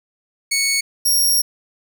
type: tone pair in turn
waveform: 15% pulse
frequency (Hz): 2217 / 5586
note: C#7 / F8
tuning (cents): 0 / -1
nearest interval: octave + major third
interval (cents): 1599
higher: second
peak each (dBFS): -10 / -8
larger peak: second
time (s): 0.51-0.81 / 1.05-1.42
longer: second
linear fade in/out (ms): 10
effects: none